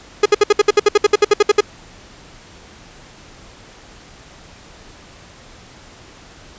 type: tone bursts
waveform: 45% pulse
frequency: 415.3 Hz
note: G#4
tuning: in tune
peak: -7 dBFS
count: 16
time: 0.23-1.607 s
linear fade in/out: 5 ms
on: 27 ms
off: 63 ms
effects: pink hiss -42 dBFS RMS until 6.58 s + resampled to 16000 Hz